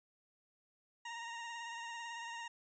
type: tone with vibrato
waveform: 20% pulse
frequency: 932 Hz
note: A#5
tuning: 1 cent flat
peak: -38 dBFS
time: 1.05-2.48 s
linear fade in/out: 5 ms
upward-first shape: triangle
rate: 18 Hz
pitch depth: 37 cents each way
effects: resampled to 16000 Hz